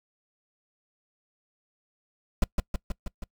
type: noise with echo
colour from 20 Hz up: brown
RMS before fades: -20 dBFS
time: 2.42-2.44 s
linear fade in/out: 2 ms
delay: 160 ms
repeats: 5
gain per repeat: -3 dB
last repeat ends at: 3.24 s
effects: noise-tail reverb RT60 0.1 s tail -24 dB re dry